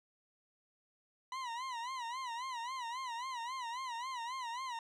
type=tone with vibrato; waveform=40% pulse; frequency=987.8 Hz; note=B5; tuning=in tune; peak=-38 dBFS; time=1.32-4.79 s; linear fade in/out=2 ms; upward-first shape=sine; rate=3.7 Hz; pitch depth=130 cents each way; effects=low-pass 6000 Hz 12 dB/octave